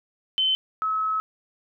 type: tone pair in turn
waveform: sine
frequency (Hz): 3066 / 1289.1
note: G7 / E6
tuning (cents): -39 / -39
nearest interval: octave + minor third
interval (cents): 1500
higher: first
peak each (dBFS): -19 / -22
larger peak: first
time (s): 0.38-0.55 / 0.82-1.2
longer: second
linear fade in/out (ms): 0
effects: none